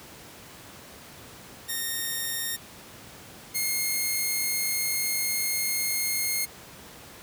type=tone pair in turn; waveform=5% pulse; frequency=1842 / 2144 Hz; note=A#6 / C7; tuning=-21 / +42 cents; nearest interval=minor third; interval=263 cents; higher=second; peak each=-18 / -15 dBFS; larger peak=second; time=1.68-2.57 / 3.54-6.46 s; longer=second; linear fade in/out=20 ms; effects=pink hiss -46 dBFS RMS until 7.22 s + high-pass 80 Hz 12 dB/octave